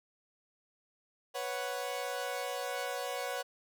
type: chord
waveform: sawtooth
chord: B suspended second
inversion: none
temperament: equal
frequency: 493.9 / 554.4 / 740 Hz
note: B4 / C#5 / F#5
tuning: 0 / 0 / 0 cents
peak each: -36 / -35 / -36 dBFS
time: 1.34-3.43 s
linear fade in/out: 20 ms
effects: none